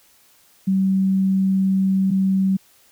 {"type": "tone pair in turn", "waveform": "sine", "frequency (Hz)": [191.5, 191.5], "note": ["G3", "G3"], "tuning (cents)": [-40, -40], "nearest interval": "unison", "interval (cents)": 0, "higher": "neither", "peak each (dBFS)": [-15, -15], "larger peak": "neither", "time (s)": [[0.67, 2.11], [2.11, 2.57]], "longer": "first", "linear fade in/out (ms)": 10, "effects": ["white hiss -55 dBFS RMS until 2.91 s"]}